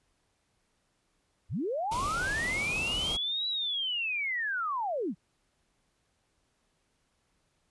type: linear two-way sweep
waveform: sine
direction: up then down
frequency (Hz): 54.8 to 3951 to 144.3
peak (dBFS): -29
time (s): 1.49-5.15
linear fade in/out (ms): 50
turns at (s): 3.48
type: band-stop noise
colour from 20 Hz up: pink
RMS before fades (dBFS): -37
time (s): 1.91-3.17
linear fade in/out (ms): 10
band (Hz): 1400 to 2100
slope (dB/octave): 96
effects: pink hiss -74 dBFS RMS until 7.7 s + resampled to 24000 Hz